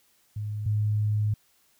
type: tone pair in turn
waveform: sine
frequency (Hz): 105.3 / 105.69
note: G#2 / G#2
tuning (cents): +24 / +31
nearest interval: unison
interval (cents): 7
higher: second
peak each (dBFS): -29 / -22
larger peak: second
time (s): 0.36-0.66 / 0.66-1.34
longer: second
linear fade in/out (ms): 5
effects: white hiss -65 dBFS RMS until 1.79 s